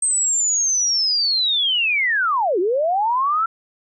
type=linear two-way sweep; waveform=sine; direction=down then up; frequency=8372 to 335.7 to 1357 Hz; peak=-16 dBFS; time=0.02-3.46 s; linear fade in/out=5 ms; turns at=2.59 s; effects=none